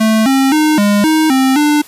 square tone with pitch steps, 219.7 / 268.6 / 307.1 / 204.6 / 313.8 / 263.8 / 297.4 Hz, A3 / C4 / D#4 / G#3 / D#4 / C4 / D4, -2 / +46 / -23 / -26 / +15 / +14 / +22 cents, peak -9 dBFS, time 0-1.82 s, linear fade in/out 10 ms, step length 260 ms, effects white hiss -38 dBFS RMS until 1.87 s + resampled to 32000 Hz

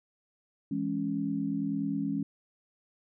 sine chord, C# minor, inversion first, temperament just, 166.31 / 207.9 / 277.2 Hz, E3 / G#3 / C#4, +16 / +2 / 0 cents, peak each -36 / -33 / -31 dBFS, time 0.71-2.23 s, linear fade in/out 5 ms, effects none

